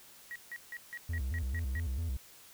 sine tone bursts, 1907 Hz, A#6, 39 cents sharp, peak -39 dBFS, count 8, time 0.31-1.798 s, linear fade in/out 0 ms, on 46 ms, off 160 ms
triangle tone with vibrato, 73.42 Hz, D2, in tune, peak -30 dBFS, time 1.09-2.17 s, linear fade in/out 5 ms, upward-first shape square, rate 4.5 Hz, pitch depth 220 cents each way
effects white hiss -56 dBFS RMS until 2.53 s

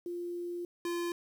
sine / square tone pair in turn, 349.2 / 345.2 Hz, F4 / F4, 0 / -20 cents, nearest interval unison, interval 20 cents, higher first, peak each -35 / -33 dBFS, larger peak second, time 0.06-0.65 / 0.85-1.12 s, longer first, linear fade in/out 2 ms, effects 10-bit

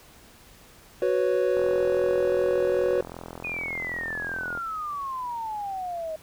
triangle chord, F# suspended fourth, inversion none, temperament equal, 370 / 493.9 / 554.4 Hz, F#4 / B4 / C#5, 0 / 0 / 0 cents, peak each -23 / -23 / -24 dBFS, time 1.02-3.01 s, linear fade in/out 2 ms
click train, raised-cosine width 1 ms, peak -23 dBFS, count 129, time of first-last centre 1.57-4.575 s, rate 42.6 Hz
sine exponential sweep, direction down, 2489 to 622 Hz, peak -29 dBFS, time 3.44-6.16 s, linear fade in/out 5 ms
effects pink hiss -52 dBFS RMS until 6.22 s

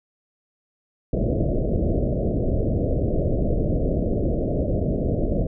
pink low-pass noise, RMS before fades -22 dBFS, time 1.13-5.47 s, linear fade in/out 5 ms, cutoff 660 Hz, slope 96 dB/octave, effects none

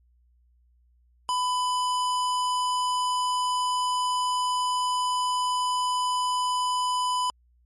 square tone, 999 Hz, B5, 20 cents sharp, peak -24 dBFS, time 1.29-7.3 s, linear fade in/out 0 ms, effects added 60 Hz sine -59 dBFS peak until 7.65 s + MP3 48 kbps

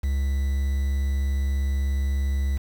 triangle tone with quantisation, 68.4 Hz, C#2, 23 cents flat, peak -19 dBFS, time 0.03-2.58 s, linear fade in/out 10 ms, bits 7, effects none

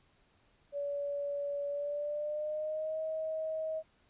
sine tone with pitch glide, 571 to 633.6 Hz, D5 to D#5, -49 to +31 cents, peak -33 dBFS, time 0.72-3.83 s, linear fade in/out 50 ms, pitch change +180 cents, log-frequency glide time 1.68-3 s, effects pink hiss -69 dBFS RMS until 4.09 s + resampled to 8000 Hz

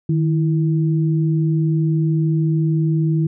sine tone pair together, 155.55 / 329.6 Hz, D#3 / E4, 0 / 0 cents, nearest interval octave + minor second, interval 1300 cents, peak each -15 / -23 dBFS, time 0.09-3.27 s, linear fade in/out 5 ms, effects none

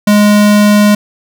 square tone, 207.7 Hz, G#3, in tune, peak -5 dBFS, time 0.07-0.95 s, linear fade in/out 5 ms, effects none

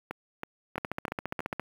two click trains, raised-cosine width 0.5 ms, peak -19 / -16 dBFS, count 5 / 13, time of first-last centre 0.11-1.404 / 0.78-1.596 s, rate 3.09 / 14.7 Hz, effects high-pass 60 Hz 12 dB/octave + 7-bit

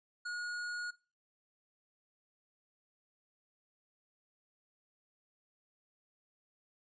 square tone, 1444 Hz, F#6, 43 cents flat, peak -38 dBFS, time 0.25-0.91 s, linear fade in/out 10 ms, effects noise-tail reverb RT60 0.3 s tail -19 dB re dry + resampled to 16000 Hz

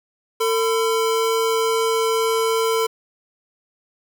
square tone pair together, 449.8 / 1009.8 Hz, A4 / B5, +38 / +38 cents, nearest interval octave + major second, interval 1400 cents, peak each -19 / -25 dBFS, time 0.4-2.87 s, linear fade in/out 10 ms, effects 9-bit

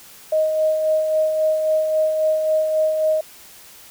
sine tone with tremolo, 625 Hz, D#5, 8 cents sharp, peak -14 dBFS, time 0.32-3.21 s, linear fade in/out 5 ms, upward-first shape sine, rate 3.7 Hz, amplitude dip 40%, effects white hiss -44 dBFS RMS until 3.9 s

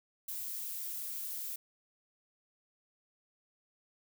violet noise, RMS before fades -40 dBFS, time 0.28-1.56 s, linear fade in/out 5 ms, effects none

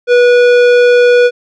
sine tone with tanh clipping, 487.6 Hz, B4, 22 cents flat, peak -6 dBFS, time 0.07-1.31 s, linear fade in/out 50 ms, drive 15 dB, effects none

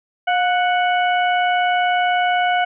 harmonic tone with a mistuned harmonic, 740 Hz, F#5, in tune, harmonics 1 / 2 / 3 / 4, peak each -16 / -22 / -26 / -28 dBFS, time 0.27-2.65 s, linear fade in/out 10 ms, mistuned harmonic 1, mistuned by -57 cents, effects none

